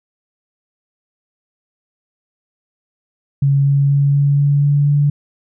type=tone with pitch steps; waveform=sine; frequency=139.3 / 140.19 / 141.08 / 141.98 / 142.89 / 143.8 / 144.71 Hz; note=C#3 / C#3 / C#3 / C#3 / D3 / D3 / D3; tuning=+9 / +20 / +31 / +42 / -47 / -36 / -25 cents; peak=-10 dBFS; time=3.42-5.1 s; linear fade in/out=5 ms; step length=240 ms; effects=none